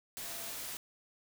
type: tone in noise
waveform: sine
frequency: 674 Hz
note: E5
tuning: 38 cents sharp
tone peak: -53 dBFS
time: 0.23-0.51 s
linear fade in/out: 0 ms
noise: white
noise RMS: -42 dBFS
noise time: 0.17-0.77 s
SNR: -14 dB
effects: none